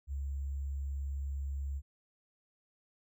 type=tone with sample-and-hold; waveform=sine; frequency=69.3 Hz; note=C#2; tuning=in tune; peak=-34 dBFS; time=0.07-1.82 s; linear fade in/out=50 ms; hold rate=7350 Hz; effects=none